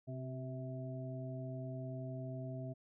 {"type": "harmonic tone with a mistuned harmonic", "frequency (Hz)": 130.2, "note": "C3", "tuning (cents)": -8, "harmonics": [1, 2, 3, 5], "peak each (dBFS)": [-42, -48, -53, -48], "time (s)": [0.07, 2.74], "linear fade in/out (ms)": 20, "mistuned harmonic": 3, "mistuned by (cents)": -34, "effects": []}